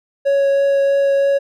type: tone with vibrato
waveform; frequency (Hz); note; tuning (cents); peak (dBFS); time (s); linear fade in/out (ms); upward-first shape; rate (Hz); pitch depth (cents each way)
triangle; 555; C#5; +2; -10; 0.25-1.39; 20; triangle; 3.1; 8
effects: none